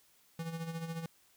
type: tone with tremolo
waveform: square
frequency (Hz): 164.81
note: E3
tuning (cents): 0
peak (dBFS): -36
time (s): 0.39-1.06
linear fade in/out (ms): 2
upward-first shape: sine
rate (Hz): 14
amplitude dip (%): 60
effects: white hiss -67 dBFS RMS until 1.36 s